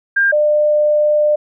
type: tone pair in turn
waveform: sine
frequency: 1600 / 599.3 Hz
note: G6 / D5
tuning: +35 / +35 cents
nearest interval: octave + perfect fourth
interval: 1700 cents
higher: first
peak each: -10 dBFS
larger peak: neither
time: 0.16-0.32 / 0.32-1.36 s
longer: second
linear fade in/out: 10 ms
effects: none